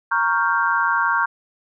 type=chord; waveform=sine; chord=G half-diminished seventh; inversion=first; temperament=equal; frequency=932.3 / 1108.7 / 1396.9 / 1568 Hz; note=Bb5 / Db6 / F6 / G6; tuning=0 / 0 / 0 / 0 cents; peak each=-22 dBFS; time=0.11-1.26 s; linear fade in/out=10 ms; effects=none